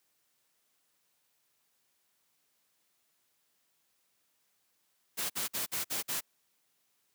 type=noise bursts; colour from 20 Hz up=white; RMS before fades=-34 dBFS; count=6; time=5.17-6.21 s; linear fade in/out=20 ms; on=130 ms; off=52 ms; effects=white hiss -75 dBFS RMS until 7.14 s + high-pass 100 Hz 12 dB/octave